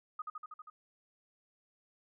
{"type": "tone with echo", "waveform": "sine", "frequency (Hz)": 1244.5, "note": "D#6", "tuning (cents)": 0, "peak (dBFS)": -36, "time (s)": [0.19, 0.22], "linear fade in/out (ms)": 5, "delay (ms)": 80, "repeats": 6, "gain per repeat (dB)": -2, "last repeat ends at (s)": 0.7, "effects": []}